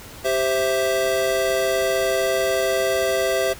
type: chord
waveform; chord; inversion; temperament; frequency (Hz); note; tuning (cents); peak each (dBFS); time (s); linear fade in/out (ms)
square; C major; second; equal; 392 / 523.3 / 659.3; G4 / C5 / E5; 0 / 0 / 0; -25 / -24 / -23; 0.24-3.54; 20
effects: pink hiss -40 dBFS RMS until 3.59 s